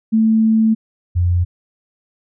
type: tone pair in turn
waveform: sine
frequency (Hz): 221.3 / 88.1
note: A3 / F2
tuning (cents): +10 / +16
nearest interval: octave + major third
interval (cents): 1594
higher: first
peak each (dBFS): -10 / -12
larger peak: first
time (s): 0.12-0.75 / 1.15-1.45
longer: first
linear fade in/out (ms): 20
effects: none